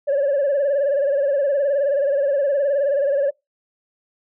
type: tone with vibrato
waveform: sine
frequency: 561 Hz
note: C#5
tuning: 21 cents sharp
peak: -14 dBFS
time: 0.07-3.31 s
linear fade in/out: 20 ms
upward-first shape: sine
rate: 19 Hz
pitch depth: 78 cents each way
effects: noise-tail reverb RT60 0.2 s tail -25 dB re dry + tanh soft clip ceiling -14 dBFS